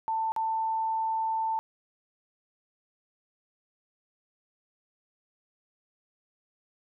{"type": "tone with dropouts", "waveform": "sine", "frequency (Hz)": 890, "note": "A5", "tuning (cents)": 20, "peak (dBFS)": -26, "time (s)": [0.08, 1.59], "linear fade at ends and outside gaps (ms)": 0, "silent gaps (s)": [0.32, 0.363], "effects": []}